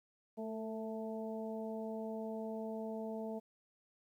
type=harmonic tone with a mistuned harmonic; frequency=220 Hz; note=A3; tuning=in tune; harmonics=1 / 2 / 3 / 4; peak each=-42 / -44 / -45 / -52 dBFS; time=0.37-3.4 s; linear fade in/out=20 ms; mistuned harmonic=2; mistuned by=+21 cents; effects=12-bit